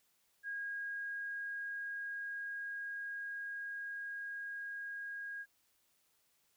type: tone with level ramp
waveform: sine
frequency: 1634 Hz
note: G#6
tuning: 29 cents flat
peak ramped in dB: -38 to -41 dBFS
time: 0.43-5.46 s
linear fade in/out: 50 ms
effects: white hiss -75 dBFS RMS until 6.56 s